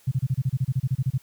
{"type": "tone bursts", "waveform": "sine", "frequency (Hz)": 130.1, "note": "C3", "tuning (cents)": -9, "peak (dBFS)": -19, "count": 15, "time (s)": [0.07, 1.18], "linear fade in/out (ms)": 10, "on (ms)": 46, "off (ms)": 30, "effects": ["white hiss -57 dBFS RMS until 1.22 s"]}